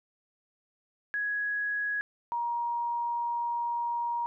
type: tone pair in turn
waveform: sine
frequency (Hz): 1669 / 945.9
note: G#6 / A#5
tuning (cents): +8 / +25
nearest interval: minor seventh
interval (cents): 983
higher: first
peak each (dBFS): -28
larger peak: neither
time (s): 1.14-2.01 / 2.32-4.26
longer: second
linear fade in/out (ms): 0
effects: none